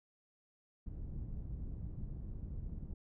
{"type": "low-pass noise", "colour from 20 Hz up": "pink", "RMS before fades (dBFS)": -43, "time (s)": [0.86, 2.94], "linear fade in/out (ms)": 5, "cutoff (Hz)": 150, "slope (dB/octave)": 12, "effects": []}